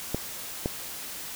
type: clicks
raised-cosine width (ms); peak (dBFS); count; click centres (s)
2; -13; 2; 0.146 / 0.659
effects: white hiss -38 dBFS RMS until 1.35 s